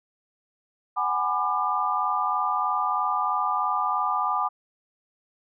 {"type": "chord", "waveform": "sine", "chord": "G# half-diminished seventh", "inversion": "third", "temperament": "just", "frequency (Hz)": [747.5, 830.6, 996.7, 1196.1], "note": ["F#5", "G#5", "B5", "D6"], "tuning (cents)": [17, 0, 16, 31], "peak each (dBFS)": [-30, -29, -29, -25], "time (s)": [0.96, 4.49], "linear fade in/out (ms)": 20, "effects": []}